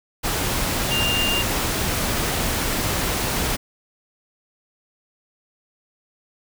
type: tone in noise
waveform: sine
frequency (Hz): 2800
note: F7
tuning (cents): +4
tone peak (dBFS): -21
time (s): 0.9-1.43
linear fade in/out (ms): 20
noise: pink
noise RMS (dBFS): -23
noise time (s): 0.23-3.57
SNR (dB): -1
effects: none